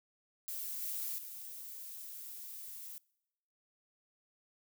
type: noise with level steps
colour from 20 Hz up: violet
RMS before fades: -41 / -39 / -47 dBFS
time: 0.48-2.98 s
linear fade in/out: 0 ms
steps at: 0.82 / 1.18 s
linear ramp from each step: 5 ms
effects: noise-tail reverb RT60 0.9 s tail -25 dB re dry